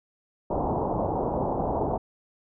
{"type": "low-pass noise", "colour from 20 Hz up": "white", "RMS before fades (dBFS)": -27, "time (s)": [0.5, 1.98], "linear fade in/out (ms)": 10, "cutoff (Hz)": 920, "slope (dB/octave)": 48, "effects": []}